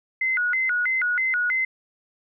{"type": "tone with vibrato", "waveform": "sine", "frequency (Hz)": 1732, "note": "A6", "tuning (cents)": -28, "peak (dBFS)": -20, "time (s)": [0.21, 1.65], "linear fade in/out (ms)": 5, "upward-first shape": "square", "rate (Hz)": 3.1, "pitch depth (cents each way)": 300, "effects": []}